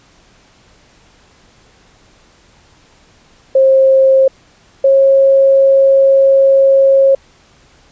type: tone pair in turn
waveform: sine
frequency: 533 / 542.6 Hz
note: C5 / C#5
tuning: +32 / -37 cents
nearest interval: unison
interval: 31 cents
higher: second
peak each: -5 dBFS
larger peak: neither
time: 3.55-4.28 / 4.84-7.15 s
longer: second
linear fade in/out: 5 ms
effects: pink hiss -48 dBFS RMS until 7.91 s + resampled to 16000 Hz